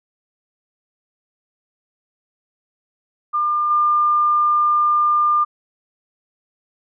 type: tone with level steps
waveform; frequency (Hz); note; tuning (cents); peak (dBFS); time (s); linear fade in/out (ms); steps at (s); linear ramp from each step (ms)
sine; 1200; D6; +37; -16 / -13; 3.33-5.45; 20; 3.7; 10
effects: none